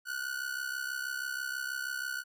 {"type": "ring-modulated tone", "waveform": "45% pulse", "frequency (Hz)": 1478, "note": "F#6", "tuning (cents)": -2, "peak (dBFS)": -31, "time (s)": [0.05, 2.24], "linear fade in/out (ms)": 50, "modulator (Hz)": 33.1, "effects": []}